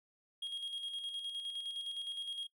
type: tone with tremolo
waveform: triangle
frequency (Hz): 3268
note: G#7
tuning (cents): -29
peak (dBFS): -36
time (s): 0.42-2.47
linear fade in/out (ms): 5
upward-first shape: square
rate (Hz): 9.7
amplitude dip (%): 45
effects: noise-tail reverb RT60 0.1 s tail -21 dB re dry